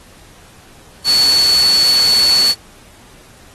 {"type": "tone in noise", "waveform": "sine", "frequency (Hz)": 4435, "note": "C#8", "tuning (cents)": 0, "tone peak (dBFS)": -9, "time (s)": [1.04, 2.55], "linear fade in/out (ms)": 50, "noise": "white", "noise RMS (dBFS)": -20, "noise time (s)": [1.04, 2.55], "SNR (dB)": 8, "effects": ["pink hiss -44 dBFS RMS until 3.54 s", "AAC 32 kbps"]}